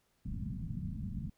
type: low-pass noise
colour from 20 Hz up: white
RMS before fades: -39 dBFS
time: 0.25-1.3 s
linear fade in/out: 10 ms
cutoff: 220 Hz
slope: 48 dB/octave
effects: pink hiss -75 dBFS RMS until 1.37 s